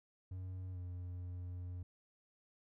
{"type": "tone with pitch glide", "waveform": "triangle", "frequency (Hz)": [92.5, 89.45], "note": ["F#2", "F2"], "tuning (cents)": [0, 42], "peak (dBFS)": -40, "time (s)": [0.31, 1.83], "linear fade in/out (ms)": 5, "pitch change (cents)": -58, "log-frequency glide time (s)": [0.72, 0.78], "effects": []}